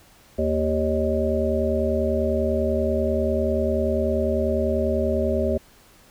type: harmonic tone with a mistuned harmonic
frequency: 77.78 Hz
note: D#2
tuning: in tune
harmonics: 1 / 3 / 5 / 7 / 8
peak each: -26 / -26 / -26 / -26 / -26 dBFS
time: 0.38-5.58 s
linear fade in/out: 10 ms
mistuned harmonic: 7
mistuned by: +24 cents
effects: pink hiss -53 dBFS RMS until 6.1 s